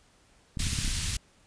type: clicks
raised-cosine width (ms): 5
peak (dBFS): -21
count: 7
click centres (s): 0.572 / 0.604 / 0.668 / 0.732 / 0.788 / 0.847 / 0.879
type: band-stop noise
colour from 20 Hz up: pink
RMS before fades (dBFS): -30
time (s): 0.59-1.17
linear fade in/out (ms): 5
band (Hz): 120 to 2900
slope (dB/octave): 12
effects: pink hiss -62 dBFS RMS until 1.46 s + resampled to 22050 Hz